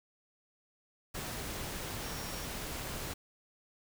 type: tone in noise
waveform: sine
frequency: 5588 Hz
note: F8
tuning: in tune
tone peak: -49 dBFS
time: 2.04-2.46 s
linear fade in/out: 10 ms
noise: pink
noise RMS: -40 dBFS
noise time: 1.14-3.14 s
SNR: -12 dB
effects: none